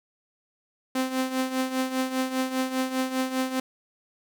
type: tone with tremolo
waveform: sawtooth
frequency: 259.9 Hz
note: C4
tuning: 11 cents flat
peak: -18 dBFS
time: 0.95-3.6 s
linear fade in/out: 5 ms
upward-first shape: triangle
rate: 5 Hz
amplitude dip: 75%
effects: none